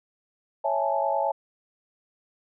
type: chord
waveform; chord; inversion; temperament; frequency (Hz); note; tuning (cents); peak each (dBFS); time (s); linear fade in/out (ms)
sine; A major seventh; first; equal; 554.4 / 659.3 / 830.6 / 880; C#5 / E5 / G#5 / A5; 0 / 0 / 0 / 0; -28; 0.64-1.32; 10
effects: none